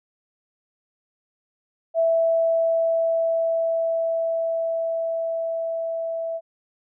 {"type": "tone with level ramp", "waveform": "sine", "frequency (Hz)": 659.3, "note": "E5", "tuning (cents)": 0, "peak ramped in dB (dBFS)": [-16, -25], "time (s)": [1.94, 6.41], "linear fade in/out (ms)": 50, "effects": []}